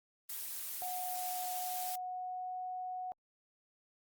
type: noise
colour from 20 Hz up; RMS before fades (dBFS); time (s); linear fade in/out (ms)
blue; -41; 0.29-1.96; 10
type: tone with pitch glide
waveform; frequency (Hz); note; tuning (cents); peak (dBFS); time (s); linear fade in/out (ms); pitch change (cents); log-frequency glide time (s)
sine; 730 to 736.4; F#5 to F#5; -24 to -8; -38; 0.82-3.12; 0; +16; 1.51-2.55
effects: Opus 24 kbps